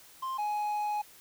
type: tone pair in turn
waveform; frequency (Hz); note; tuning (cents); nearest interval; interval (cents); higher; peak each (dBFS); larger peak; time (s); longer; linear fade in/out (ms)
triangle; 1051 / 836.6; C6 / G#5; +7 / +12; major third; 395; first; -30 / -27; second; 0.22-0.38 / 0.38-1.02; second; 10
effects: white hiss -55 dBFS RMS until 1.2 s